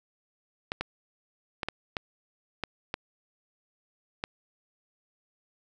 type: clicks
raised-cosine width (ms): 0.3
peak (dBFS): -14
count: 8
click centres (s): 0.719 / 0.81 / 1.632 / 1.686 / 1.968 / 2.637 / 2.941 / 4.239
effects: none